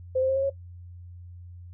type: tone with pitch steps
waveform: sine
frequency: 517 / 524.8 / 532.8 / 540.8 / 549 Hz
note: C5 / C5 / C5 / C#5 / C#5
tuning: -21 / +5 / +31 / -43 / -17 cents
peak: -21 dBFS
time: 0.15-0.5 s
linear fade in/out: 10 ms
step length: 70 ms
effects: noise-tail reverb RT60 0.1 s tail -18 dB re dry + added 88 Hz sine -41 dBFS peak until 1.73 s